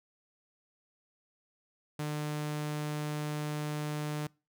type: tone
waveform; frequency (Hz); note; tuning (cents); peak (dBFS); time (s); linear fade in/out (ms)
sawtooth; 150; D3; +37; -29; 1.99-4.27; 5
effects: noise-tail reverb RT60 0.3 s tail -24 dB re dry